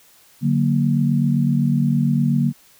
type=chord; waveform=sine; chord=D augmented; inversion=none; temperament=equal with one note detuned; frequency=145.57 / 185 / 233.1 Hz; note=D3 / F#3 / A#3; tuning=-15 / 0 / 0 cents; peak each=-18 / -22 / -19 dBFS; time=0.41-2.53 s; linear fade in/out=50 ms; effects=white hiss -52 dBFS RMS until 2.79 s